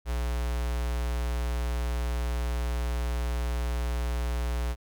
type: tone with notch filter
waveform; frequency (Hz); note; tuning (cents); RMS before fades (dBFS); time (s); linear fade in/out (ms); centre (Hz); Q
square; 60; B1; -49; -29; 0.05-4.76; 50; 230; 1
effects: none